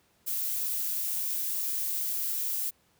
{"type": "noise", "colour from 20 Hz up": "violet", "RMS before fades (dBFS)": -31, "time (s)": [0.26, 2.71], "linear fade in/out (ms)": 20, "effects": ["pink hiss -67 dBFS RMS until 2.99 s", "high-pass 60 Hz 12 dB/octave"]}